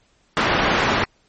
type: low-pass noise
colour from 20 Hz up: white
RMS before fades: -19 dBFS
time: 0.37-1.04 s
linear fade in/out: 0 ms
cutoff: 1800 Hz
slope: 12 dB/octave
effects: pink hiss -61 dBFS RMS until 1.28 s + MP3 32 kbps